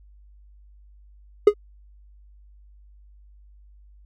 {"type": "tone with exponential decay", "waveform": "triangle", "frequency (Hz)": 415.3, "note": "G#4", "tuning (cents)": 0, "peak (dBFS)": -3, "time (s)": [1.47, 1.54], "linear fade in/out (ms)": 5, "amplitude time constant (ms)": 15, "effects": ["added 50 Hz sine -48 dBFS peak until 4.05 s"]}